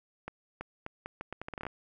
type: accelerating click train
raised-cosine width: 0.5 ms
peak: -23 dBFS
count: 14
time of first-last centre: 0.28-1.667 s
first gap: 330 ms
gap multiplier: 0.77
effects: none